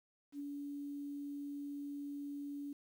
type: tone with ADSR envelope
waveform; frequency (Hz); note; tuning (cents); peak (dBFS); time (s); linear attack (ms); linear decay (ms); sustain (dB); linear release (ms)
sine; 285.6; D4; -48; -39; 0.32-2.73; 78; 8; -2; 5
effects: 11-bit